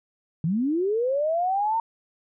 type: linear sweep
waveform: sine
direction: up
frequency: 149.3 to 924 Hz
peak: -21 dBFS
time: 0.44-1.8 s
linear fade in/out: 2 ms
effects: none